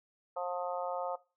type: harmonic tone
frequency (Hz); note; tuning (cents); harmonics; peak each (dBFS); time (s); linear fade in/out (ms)
178.1; F3; +34; 3 / 4 / 5 / 6 / 7; -37 / -39 / -40 / -46 / -43; 0.36-1.16; 10
effects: noise-tail reverb RT60 0.3 s tail -19 dB re dry